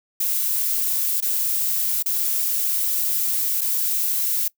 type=noise with dropouts; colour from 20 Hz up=violet; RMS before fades=-22 dBFS; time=0.2-4.48 s; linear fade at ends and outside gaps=5 ms; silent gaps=1.205-1.223 / 2.026-2.059 / 3.61-3.614 s; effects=noise-tail reverb RT60 0.1 s tail -22 dB re dry